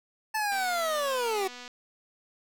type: linear sweep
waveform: 25% pulse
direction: down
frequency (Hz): 880 to 370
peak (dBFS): -23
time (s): 0.34-1.48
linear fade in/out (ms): 10
type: click train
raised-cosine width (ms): 0.2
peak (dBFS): -27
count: 286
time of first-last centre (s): 0.52-1.679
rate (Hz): 246
effects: none